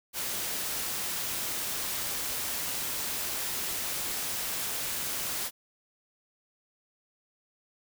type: noise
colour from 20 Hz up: white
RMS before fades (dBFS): -33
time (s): 0.13-5.51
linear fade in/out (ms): 50
effects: none